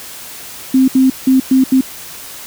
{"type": "tone bursts at uneven times", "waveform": "sine", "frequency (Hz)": 262, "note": "C4", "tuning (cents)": 2, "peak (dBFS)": -6, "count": 5, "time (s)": [[0.74, 0.88], [0.95, 1.1], [1.27, 1.4], [1.51, 1.64], [1.72, 1.81]], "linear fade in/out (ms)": 5, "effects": ["white hiss -31 dBFS RMS until 2.46 s"]}